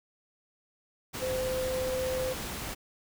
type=tone in noise; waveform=sine; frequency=515 Hz; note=C5; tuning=28 cents flat; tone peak=-29 dBFS; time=1.21-2.34 s; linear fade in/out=20 ms; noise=pink; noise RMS=-37 dBFS; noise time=1.13-2.75 s; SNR=+5 dB; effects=none